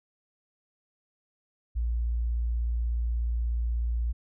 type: tone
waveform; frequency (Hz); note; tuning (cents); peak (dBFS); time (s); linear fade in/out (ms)
sine; 58.27; A#1; 0; -25; 1.75-4.13; 20
effects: none